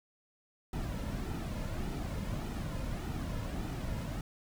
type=noise with flanger; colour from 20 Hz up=brown; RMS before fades=-37 dBFS; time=0.73-4.21 s; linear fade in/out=2 ms; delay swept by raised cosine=1.8 to 2.64 ms; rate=1.7 Hz; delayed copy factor=-0.5; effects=none